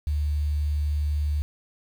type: tone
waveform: sine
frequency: 74 Hz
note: D2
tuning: 14 cents sharp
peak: -22 dBFS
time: 0.07-1.42 s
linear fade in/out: 0 ms
effects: 8-bit